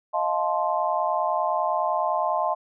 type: chord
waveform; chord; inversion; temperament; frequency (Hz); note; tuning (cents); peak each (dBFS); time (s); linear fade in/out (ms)
sine; F dominant seventh; third; just; 628.6 / 698.5 / 873.1 / 1047.7; Eb5 / F5 / A5 / C6; +18 / 0 / -14 / +2; -27; 0.13-2.55; 20
effects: none